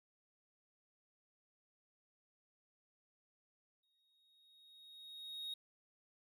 triangle tone with exponential growth, 3752 Hz, A#7, 11 cents sharp, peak -39 dBFS, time 3.83-5.54 s, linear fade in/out 5 ms, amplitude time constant 370 ms, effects none

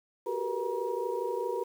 sine tone cluster, 368.9 / 393.9 / 453.1 / 485.4 / 951 Hz, F#4 / G4 / A#4 / B4 / A#5, -5 / +8 / -49 / -30 / +34 cents, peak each -37 / -36 / -37 / -34 / -37 dBFS, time 0.26-1.64 s, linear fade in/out 10 ms, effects 9-bit

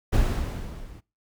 brown noise with level ramp, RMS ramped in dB -19 to -45 dBFS, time 0.12-1.01 s, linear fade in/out 20 ms, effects noise-tail reverb RT60 0.3 s tail -24 dB re dry

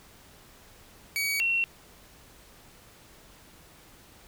sawtooth / sine tone pair in turn, 2260 / 2725 Hz, C#7 / F7, +33 / -43 cents, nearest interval minor third, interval 324 cents, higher second, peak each -23 dBFS, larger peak neither, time 1.16-1.4 / 1.4-1.64 s, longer neither, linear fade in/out 0 ms, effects pink hiss -54 dBFS RMS until 4.27 s

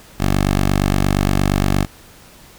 10% pulse tone, 48.59 Hz, G1, 15 cents flat, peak -6 dBFS, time 0.18-1.87 s, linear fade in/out 50 ms, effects pink hiss -44 dBFS RMS until 2.58 s

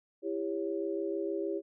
sine chord, C# diminished, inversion first, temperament just, 332.6 / 399.1 / 554.4 Hz, E4 / G4 / C#5, +16 / +31 / 0 cents, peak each -35 / -34 / -39 dBFS, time 0.22-1.62 s, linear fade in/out 50 ms, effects none

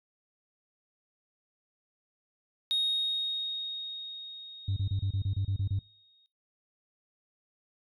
sine tone with exponential decay, 3734 Hz, A#7, 2 cents sharp, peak -23 dBFS, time 2.71-6.26 s, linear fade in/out 0 ms, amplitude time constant 770 ms
sine tone bursts, 98 Hz, G2, in tune, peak -25 dBFS, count 10, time 4.68-5.791 s, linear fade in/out 5 ms, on 85 ms, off 29 ms
effects noise-tail reverb RT60 0.4 s tail -26 dB re dry + tanh soft clip ceiling -23 dBFS

